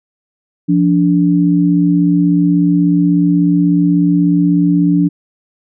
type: tone pair together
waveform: sine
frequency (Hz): 173.58 / 290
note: F3 / D4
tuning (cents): -10 / -22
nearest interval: major sixth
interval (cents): 888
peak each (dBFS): -11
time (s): 0.68-5.09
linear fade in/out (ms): 20
effects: none